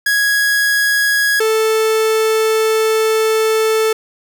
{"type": "tone pair in turn", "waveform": "45% pulse", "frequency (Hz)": [1661.2, 440], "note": ["G#6", "A4"], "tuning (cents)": [0, 0], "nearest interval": "octave + major seventh", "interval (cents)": 2300, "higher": "first", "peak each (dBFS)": -12, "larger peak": "neither", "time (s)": [[0.06, 1.4], [1.4, 3.93]], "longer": "second", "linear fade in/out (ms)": 5, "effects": []}